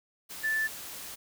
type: tone in noise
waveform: sine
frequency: 1756 Hz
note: A6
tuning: 4 cents flat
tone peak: -26 dBFS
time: 0.43-0.68 s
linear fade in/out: 20 ms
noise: white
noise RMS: -42 dBFS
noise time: 0.29-1.16 s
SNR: +13 dB
effects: none